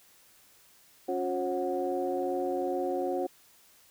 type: tone cluster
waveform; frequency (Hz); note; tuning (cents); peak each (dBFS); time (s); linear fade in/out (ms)
sine; 277.6 / 360.1 / 539 / 736; C#4 / F#4 / C#5 / F#5; +3 / -47 / -49 / -9; -36 / -31 / -33 / -34; 1.08-3.27; 10
effects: tanh soft clip ceiling -18 dBFS + white hiss -60 dBFS RMS until 3.9 s